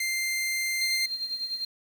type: tone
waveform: sawtooth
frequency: 2093 Hz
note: C7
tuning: in tune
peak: -23 dBFS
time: 0-1.06 s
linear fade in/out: 5 ms
type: tone with tremolo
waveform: sine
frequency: 4186 Hz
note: C8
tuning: in tune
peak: -27 dBFS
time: 0.81-1.65 s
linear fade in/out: 5 ms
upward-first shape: sine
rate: 10 Hz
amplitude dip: 65%
effects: 8-bit